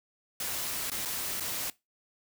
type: noise with dropouts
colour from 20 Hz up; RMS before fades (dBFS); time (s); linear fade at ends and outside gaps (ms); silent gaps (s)
white; -34; 0.4-1.7; 2; 0.901-0.916 / 1.052-1.056 / 1.399-1.406
effects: noise-tail reverb RT60 0.2 s tail -20 dB re dry